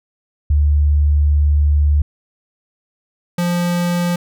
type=tone pair in turn; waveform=sine / square; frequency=73.5 / 174.81 Hz; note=D2 / F3; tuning=+2 / +2 cents; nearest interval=octave + minor third; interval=1500 cents; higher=second; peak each=-10 / -16 dBFS; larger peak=first; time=0.5-2.02 / 3.38-4.16 s; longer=first; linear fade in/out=5 ms; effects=none